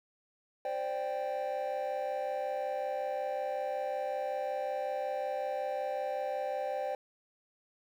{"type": "chord", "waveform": "triangle", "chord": "C suspended second", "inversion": "none", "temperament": "just", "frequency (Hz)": [523.3, 588.7, 784.9], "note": ["C5", "D5", "G5"], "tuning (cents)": [0, 4, 2], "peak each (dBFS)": -34, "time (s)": [0.65, 6.95], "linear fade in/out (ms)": 2, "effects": ["tanh soft clip ceiling -25 dBFS", "11-bit"]}